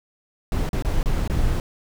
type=noise with dropouts; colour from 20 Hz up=brown; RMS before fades=-21 dBFS; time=0.52-1.6 s; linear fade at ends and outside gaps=1 ms; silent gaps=0.691-0.731 / 0.824-0.848 / 1.03-1.058 / 1.277-1.298 s; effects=none